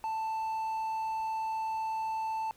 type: tone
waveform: triangle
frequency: 884 Hz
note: A5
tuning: 8 cents sharp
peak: -29 dBFS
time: 0.04-2.51 s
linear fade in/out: 0 ms
effects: pink hiss -62 dBFS RMS until 2.56 s